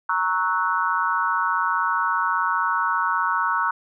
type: chord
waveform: sine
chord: F# dominant seventh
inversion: first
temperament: equal with one note detuned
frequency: 932.3 / 1108.7 / 1304.9 / 1480 Hz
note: A#5 / C#6 / E6 / F#6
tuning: 0 / 0 / -18 / 0 cents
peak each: -25 dBFS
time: 0.09-3.71 s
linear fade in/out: 5 ms
effects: none